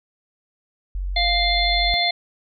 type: tone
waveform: sine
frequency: 46.25 Hz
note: F#1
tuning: in tune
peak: -23 dBFS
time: 0.95-1.94 s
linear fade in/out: 0 ms
type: harmonic tone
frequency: 698.5 Hz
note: F5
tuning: in tune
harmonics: 1 / 3 / 5 / 6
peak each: -23 / -23 / -23 / -23 dBFS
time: 1.16-2.11 s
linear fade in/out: 5 ms
effects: none